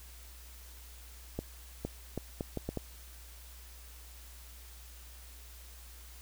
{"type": "accelerating click train", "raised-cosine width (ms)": 2, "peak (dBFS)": -21, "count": 7, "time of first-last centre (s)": [1.39, 2.773], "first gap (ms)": 460, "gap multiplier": 0.71, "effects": ["added 60 Hz sine -50 dBFS peak until 6.21 s", "white hiss -55 dBFS RMS until 6.21 s"]}